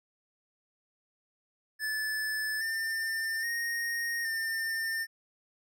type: tone with pitch steps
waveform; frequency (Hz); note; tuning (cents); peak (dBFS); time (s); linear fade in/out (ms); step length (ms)
square; 1740 / 1797 / 1861 / 1803; A6 / A6 / A#6 / A6; -20 / +36 / -3 / +42; -31; 1.79-5.07; 50; 820
effects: none